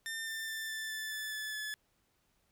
sawtooth tone with pitch steps, 1800 / 1788.6 / 1777.3 / 1766 / 1754.8 / 1743.7 / 1732.7 / 1721.7 Hz, A6 / A6 / A6 / A6 / A6 / A6 / A6 / A6, +39 / +28 / +17 / +6 / -5 / -16 / -27 / -38 cents, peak -34 dBFS, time 0.06-1.74 s, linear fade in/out 0 ms, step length 210 ms, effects pink hiss -75 dBFS RMS until 2.51 s

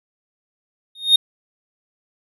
triangle tone with exponential growth, 3700 Hz, A#7, 14 cents flat, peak -4 dBFS, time 0.95-1.16 s, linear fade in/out 5 ms, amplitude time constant 45 ms, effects resampled to 32000 Hz

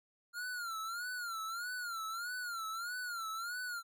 square tone with vibrato, 1396.9 Hz, F6, in tune, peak -39 dBFS, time 0.33-3.83 s, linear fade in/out 50 ms, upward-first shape sine, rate 1.6 Hz, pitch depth 120 cents each way, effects none

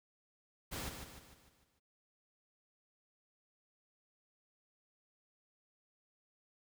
pink noise with echo, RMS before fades -42 dBFS, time 0.71-0.9 s, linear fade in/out 20 ms, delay 150 ms, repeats 6, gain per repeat -6 dB, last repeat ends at 1.8 s, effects none

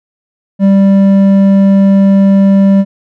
sine tone with hard clipping, 196 Hz, G3, in tune, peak -5 dBFS, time 0.59-2.85 s, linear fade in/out 50 ms, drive 6 dB, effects none

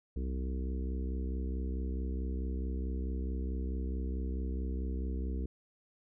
harmonic tone, 64.6 Hz, C2, 21 cents flat, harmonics 1 / 3 / 4 / 5 / 6 / 7, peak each -33 / -43 / -45 / -47 / -49 / -50 dBFS, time 0.16-5.46 s, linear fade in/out 5 ms, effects none

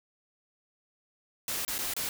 white noise with dropouts, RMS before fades -33 dBFS, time 1.48-2.09 s, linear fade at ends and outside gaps 1 ms, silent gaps 1.65-1.679 / 1.782-1.788 / 1.937-1.965 s, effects none

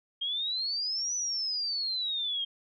sine exponential two-way sweep, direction up then down, 3200 to 6000 to 3200 Hz, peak -29 dBFS, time 0.21-2.45 s, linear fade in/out 10 ms, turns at 1.15 s, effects none

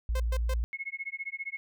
sine tone, 57.6 Hz, A#1, 20 cents flat, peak -26 dBFS, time 0.09-0.64 s, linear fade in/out 0 ms
sawtooth tone bursts, 519 Hz, C5, 14 cents flat, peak -30 dBFS, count 3, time 0.15-0.54 s, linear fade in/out 5 ms, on 50 ms, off 120 ms
sine tone with tremolo, 2179 Hz, C#7, 30 cents flat, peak -31 dBFS, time 0.73-1.57 s, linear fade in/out 0 ms, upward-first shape sine, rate 15 Hz, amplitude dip 100%
effects none

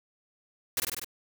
white noise with echo, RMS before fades -28 dBFS, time 0.77-0.8 s, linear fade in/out 2 ms, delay 49 ms, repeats 5, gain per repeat -2 dB, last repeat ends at 1.045 s, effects none

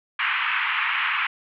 white band-pass noise, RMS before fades -24 dBFS, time 0.19-1.27 s, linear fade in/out 5 ms, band 980 to 2800 Hz, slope 48 dB/octave, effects none

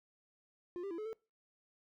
triangle tone with pitch steps, 352.6 / 396.2 / 335.8 / 428.3 / 444.6 Hz, F4 / G4 / E4 / A4 / A4, +17 / +18 / +32 / -47 / +18 cents, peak -37 dBFS, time 0.76-1.13 s, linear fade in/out 0 ms, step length 74 ms, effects noise-tail reverb RT60 0.3 s tail -23 dB re dry

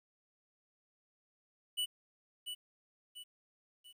square tone with echo, 2960 Hz, F#7, in tune, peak -33 dBFS, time 1.77-1.86 s, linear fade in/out 20 ms, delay 690 ms, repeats 3, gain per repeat -7 dB, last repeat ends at 3.93 s, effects 12-bit

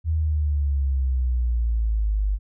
sine exponential sweep, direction down, 81.2 to 48.99 Hz, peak -19 dBFS, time 0.04-2.39 s, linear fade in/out 50 ms, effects none

